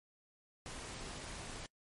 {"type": "noise with amplitude modulation", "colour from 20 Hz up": "pink", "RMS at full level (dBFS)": -45, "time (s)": [0.66, 1.66], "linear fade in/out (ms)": 0, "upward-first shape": "sine", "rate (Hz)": 257, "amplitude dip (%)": 25, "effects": ["noise-tail reverb RT60 0.1 s tail -24 dB re dry", "MP3 48 kbps"]}